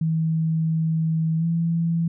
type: tone with pitch glide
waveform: sine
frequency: 160.9 to 166.86 Hz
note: E3 to E3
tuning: -42 to +21 cents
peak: -19 dBFS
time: 0.01-2.08 s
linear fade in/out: 5 ms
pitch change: +63 cents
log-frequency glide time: 1.38-1.45 s
effects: none